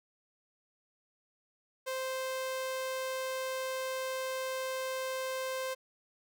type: tone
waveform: sawtooth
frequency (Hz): 522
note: C5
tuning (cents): -4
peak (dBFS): -30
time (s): 1.86-5.75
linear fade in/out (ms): 20
effects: none